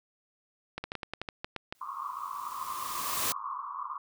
clicks, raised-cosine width 0.3 ms, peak -19 dBFS, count 11, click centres 0.78 / 0.84 / 0.919 / 0.953 / 1.032 / 1.136 / 1.216 / 1.288 / 1.445 / 1.563 / 1.725 s
white noise with exponential growth, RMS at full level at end -29 dBFS, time 1.75-3.32 s, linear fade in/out 0 ms, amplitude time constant 340 ms
white band-pass noise, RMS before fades -38 dBFS, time 1.81-3.98 s, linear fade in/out 5 ms, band 1000 to 1200 Hz, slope 96 dB/octave
effects none

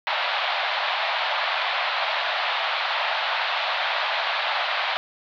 pink band-pass noise, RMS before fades -25 dBFS, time 0.07-4.97 s, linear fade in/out 0 ms, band 630 to 4100 Hz, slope 48 dB/octave, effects none

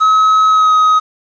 triangle tone with pitch glide, 1281 to 1261.9 Hz, E6 to D#6, -50 to +24 cents, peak -5 dBFS, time 0-1 s, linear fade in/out 20 ms, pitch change -26 cents, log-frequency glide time 0.49-0.73 s, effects resampled to 16000 Hz + 7-bit

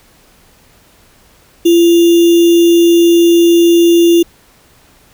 sine tone with sample-and-hold, 340.8 Hz, F4, 42 cents flat, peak -4 dBFS, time 1.65-4.23 s, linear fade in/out 10 ms, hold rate 3150 Hz, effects pink hiss -47 dBFS RMS until 5.13 s

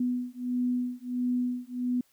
sine beating tone pair, 246.9 / 248.4 Hz, B3 / B3, 0 / +10 cents, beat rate 1.5 Hz, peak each -30 dBFS, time 0-2.01 s, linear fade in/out 5 ms, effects white hiss -67 dBFS RMS until 2.12 s

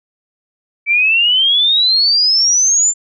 sine exponential sweep, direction up, 2300 to 7290 Hz, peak -9 dBFS, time 0.86-2.94 s, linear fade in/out 50 ms, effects none

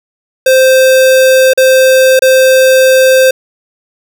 square tone with dropouts, 522 Hz, C5, 4 cents flat, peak -4 dBFS, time 0.46-3.31 s, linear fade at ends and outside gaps 5 ms, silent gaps 1.535-1.575 / 2.193-2.22 s, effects none

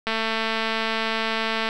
click train, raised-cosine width 0.3 ms, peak -9 dBFS, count 362, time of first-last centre 0.07-1.689 s, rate 223 Hz, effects none

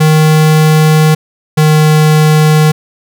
square tone pair in turn, 155.56 / 154.22 Hz, D#3 / D#3, 0 / -15 cents, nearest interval unison, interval 15 cents, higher first, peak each -5 dBFS, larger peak neither, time 0-1.15 / 1.57-2.72 s, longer neither, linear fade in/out 10 ms, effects none

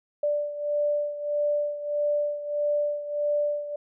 sine beating tone pair, 587.3 / 588.9 Hz, D5 / D5, 0 / +5 cents, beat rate 1.6 Hz, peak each -25 / -30 dBFS, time 0.23-3.76 s, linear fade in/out 5 ms, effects none

